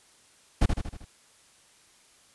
brown noise with echo, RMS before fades -19 dBFS, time 0.61-0.66 s, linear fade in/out 10 ms, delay 78 ms, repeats 5, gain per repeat -5 dB, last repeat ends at 1.05 s, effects white hiss -59 dBFS RMS until 2.34 s + resampled to 24000 Hz

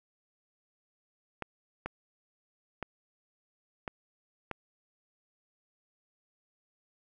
clicks, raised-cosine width 0.5 ms, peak -20 dBFS, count 5, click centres 1.423 / 1.86 / 2.827 / 3.878 / 4.513 s, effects none

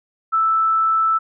sine tone, 1318.5 Hz, E6, in tune, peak -14 dBFS, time 0.32-1.19 s, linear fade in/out 20 ms, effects none

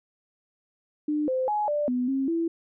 sine tone with pitch steps, 300 / 517 / 840 / 590 / 248.8 / 269 / 332.7 Hz, D4 / C5 / G#5 / D5 / B3 / C4 / E4, +37 / -21 / +19 / +8 / +13 / +48 / +16 cents, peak -23 dBFS, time 1.08-2.48 s, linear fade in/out 5 ms, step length 200 ms, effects none

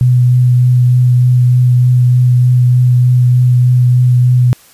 sine tone with vibrato, 124.5 Hz, B2, 14 cents sharp, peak -5 dBFS, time 0.01-4.53 s, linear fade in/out 0 ms, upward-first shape triangle, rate 3.3 Hz, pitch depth 14 cents each way, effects white hiss -43 dBFS RMS until 4.73 s + resampled to 32000 Hz

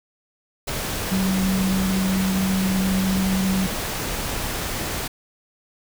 sine tone in noise, 189.9 Hz, F#3, 45 cents sharp, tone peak -19 dBFS, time 1.11-3.67 s, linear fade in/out 10 ms, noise pink, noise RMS -27 dBFS, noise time 0.67-5.08 s, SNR +5 dB, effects none

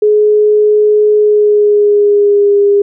sine tone with pitch glide, 421.9 to 404.9 Hz, G#4 to G#4, +27 to -44 cents, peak -5 dBFS, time 0.02-2.82 s, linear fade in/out 5 ms, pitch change -71 cents, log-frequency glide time 1.17-2.59 s, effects none

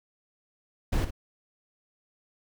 brown noise with echo, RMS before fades -25 dBFS, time 0.92-1.05 s, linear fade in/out 10 ms, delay 58 ms, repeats 1, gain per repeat -10 dB, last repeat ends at 1.108 s, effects none

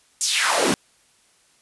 pink noise with high-pass filter sweep, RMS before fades -20 dBFS, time 0.21-0.74 s, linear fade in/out 0 ms, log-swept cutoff 7300 to 200 Hz, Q 2.6, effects white hiss -59 dBFS RMS until 1.61 s + resampled to 24000 Hz

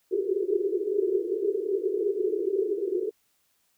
white band-pass noise, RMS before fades -27 dBFS, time 0.11-3.11 s, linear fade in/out 20 ms, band 360 to 430 Hz, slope 96 dB/octave, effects white hiss -70 dBFS RMS until 3.77 s

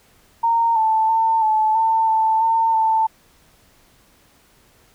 sine tone with pitch steps, 923 / 881 / 898 / 868 / 895 / 884 / 904 / 887 Hz, A#5 / A5 / A5 / A5 / A5 / A5 / A5 / A5, -17 / +2 / +35 / -24 / +29 / +8 / +47 / +14 cents, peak -14 dBFS, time 0.43-3.07 s, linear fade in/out 10 ms, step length 330 ms, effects pink hiss -55 dBFS RMS until 4.94 s

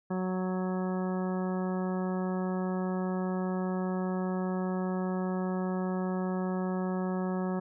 harmonic tone, 185 Hz, F#3, in tune, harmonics 1 / 2 / 3 / 4 / 5 / 6 / 7 / 9, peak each -30 / -36 / -40 / -42 / -44 / -46 / -47 / -49 dBFS, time 0.1-7.6 s, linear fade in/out 10 ms, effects none

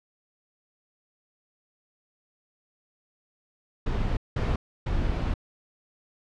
brown noise bursts at uneven times, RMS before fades -26 dBFS, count 3, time 3.86-4.17 / 4.36-4.56 / 4.86-5.34 s, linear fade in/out 5 ms, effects low-pass 4000 Hz 12 dB/octave

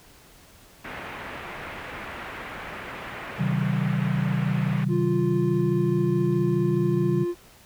white low-pass noise, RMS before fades -37 dBFS, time 0.84-4.85 s, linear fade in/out 10 ms, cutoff 2300 Hz, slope 24 dB/octave
sine chord, C diminished, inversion none, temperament equal with one note detuned, 130.81 / 155.56 / 189.76 Hz, C3 / Eb3 / Gb3, 0 / 0 / +44 cents, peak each -26 dBFS, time 3.38-7.25 s, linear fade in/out 20 ms
triangle tone, 349.2 Hz, F4, in tune, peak -22 dBFS, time 4.88-7.35 s, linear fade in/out 50 ms
effects pink hiss -52 dBFS RMS until 7.65 s

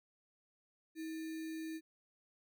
sine tone with sample-and-hold, 320 Hz, D#4, 49 cents sharp, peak -40 dBFS, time 0.95-1.81 s, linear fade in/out 50 ms, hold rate 2100 Hz, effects none

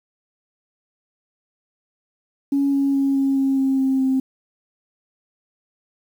sine tone with pitch steps, 279 / 276.8 / 274.5 / 272.3 / 270.1 / 267.9 / 265.8 / 263.6 Hz, C#4 / C#4 / C#4 / C#4 / C#4 / C4 / C4 / C4, +11 / -2 / -17 / -31 / -45 / +41 / +27 / +13 cents, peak -15 dBFS, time 2.52-4.2 s, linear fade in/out 5 ms, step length 210 ms, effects tanh soft clip ceiling -11 dBFS + 8-bit

